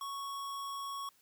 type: tone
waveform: square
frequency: 1109 Hz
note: C#6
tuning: in tune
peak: -39 dBFS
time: 0.01-1.09 s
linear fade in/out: 2 ms
effects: white hiss -68 dBFS RMS until 1.21 s